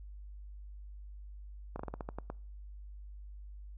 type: slowing click train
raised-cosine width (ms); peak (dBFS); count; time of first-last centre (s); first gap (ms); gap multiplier
1; -25; 9; 1.76-2.301; 34; 1.19
effects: noise-tail reverb RT60 0.5 s tail -25 dB re dry + added 50 Hz sine -45 dBFS peak until 3.77 s